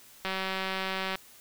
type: click train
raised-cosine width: 0.3 ms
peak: -16 dBFS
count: 173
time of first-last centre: 0.25-1.155 s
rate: 190 Hz
effects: white hiss -54 dBFS RMS until 1.4 s